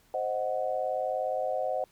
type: chord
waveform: sine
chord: C diminished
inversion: none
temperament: equal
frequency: 523.3 / 622.3 / 740 Hz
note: C5 / Eb5 / Gb5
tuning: 0 / 0 / 0 cents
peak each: -32 dBFS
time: 0.14-1.84 s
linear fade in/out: 2 ms
effects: pink hiss -64 dBFS RMS until 1.91 s